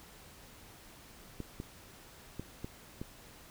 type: clicks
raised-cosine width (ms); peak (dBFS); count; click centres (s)
3; -26; 5; 1.403 / 1.601 / 2.396 / 2.645 / 3.015
effects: pink hiss -55 dBFS RMS until 3.5 s